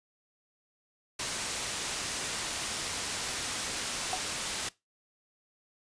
white low-pass noise, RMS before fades -35 dBFS, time 1.19-4.69 s, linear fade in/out 5 ms, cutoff 8800 Hz, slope 12 dB/octave
sine tone with exponential decay, 740 Hz, F#5, in tune, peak -26 dBFS, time 4.13-4.21 s, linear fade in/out 2 ms, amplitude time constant 17 ms
effects noise-tail reverb RT60 0.2 s tail -20 dB re dry + resampled to 22050 Hz

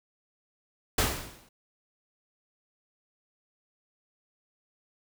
pink noise with exponential decay, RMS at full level -22 dBFS, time 0.98-1.49 s, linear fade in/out 5 ms, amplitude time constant 110 ms, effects none

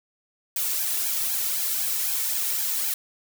blue noise with flanger, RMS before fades -26 dBFS, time 0.56-2.94 s, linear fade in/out 2 ms, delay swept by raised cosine 1.2 to 2.3 ms, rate 3.9 Hz, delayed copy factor +0.9, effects none

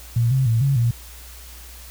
sine tone with pitch steps, 117.3 / 132.3 / 114.1 / 138.1 / 118 Hz, A#2 / C3 / A#2 / C#3 / A#2, +11 / +20 / -37 / -6 / +22 cents, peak -15 dBFS, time 0.16-0.91 s, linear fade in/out 5 ms, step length 150 ms, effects added 60 Hz sine -40 dBFS peak until 1.9 s + white hiss -43 dBFS RMS until 1.9 s

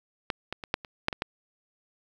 clicks, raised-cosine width 0.3 ms, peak -11 / -16 / -21 / -8 / -25 / -7 / -16 / -12 dBFS, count 8, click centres 0.302 / 0.526 / 0.638 / 0.741 / 0.848 / 1.084 / 1.128 / 1.221 s, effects 8-bit

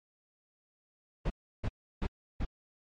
brown noise bursts, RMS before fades -30 dBFS, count 4, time 1.25-2.452 s, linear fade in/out 10 ms, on 53 ms, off 330 ms, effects low-pass 4000 Hz 12 dB/octave + MP3 48 kbps

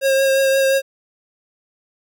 square tone with vibrato, 539 Hz, C#5, 49 cents flat, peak -14 dBFS, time 0.01-0.82 s, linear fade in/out 50 ms, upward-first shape triangle, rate 5.7 Hz, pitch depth 18 cents each way, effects none

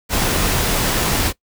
pink noise, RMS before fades -18 dBFS, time 0.09-1.33 s, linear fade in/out 50 ms, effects noise-tail reverb RT60 0.1 s tail -20 dB re dry

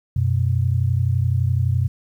sine tone pair together, 92.5 / 124.32 Hz, F#2 / B2, 0 / +12 cents, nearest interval perfect fourth, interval 512 cents, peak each -19 dBFS, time 0.16-1.88 s, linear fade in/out 5 ms, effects 9-bit

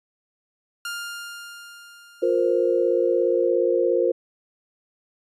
sawtooth tone with exponential decay, 1404 Hz, F6, 9 cents sharp, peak -24 dBFS, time 0.85-3.48 s, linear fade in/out 2 ms, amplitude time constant 570 ms
sine chord, F suspended fourth, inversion none, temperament equal with one note detuned, 353.9 / 466.2 / 523.3 Hz, F4 / Bb4 / C5, +23 / 0 / 0 cents, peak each -22 dBFS, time 2.22-4.12 s, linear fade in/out 10 ms
effects resampled to 32000 Hz

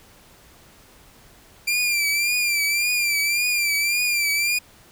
sawtooth tone with vibrato, 2370 Hz, D7, 15 cents sharp, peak -16 dBFS, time 1.67-4.59 s, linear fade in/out 10 ms, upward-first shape triangle, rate 1.8 Hz, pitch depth 73 cents each way, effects pink hiss -51 dBFS RMS until 4.91 s

